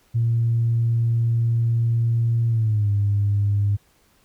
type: tone with pitch glide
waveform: sine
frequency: 116.1 to 101.66 Hz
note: A#2 to G#2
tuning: -7 to -37 cents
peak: -16 dBFS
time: 0.14-3.77 s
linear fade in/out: 20 ms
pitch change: -230 cents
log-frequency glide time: 2.49-2.9 s
effects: tanh soft clip ceiling -12 dBFS + pink hiss -60 dBFS RMS until 4.24 s